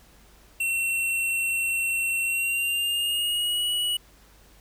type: tone with pitch glide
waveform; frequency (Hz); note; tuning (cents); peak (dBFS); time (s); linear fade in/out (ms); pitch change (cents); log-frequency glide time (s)
square; 2715 to 2927; F7 to F#7; -50 to -19; -24; 0.6-3.97; 5; +131; 2.23-3.67
effects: added 50 Hz sine -55 dBFS peak until 4.6 s + pink hiss -56 dBFS RMS until 4.6 s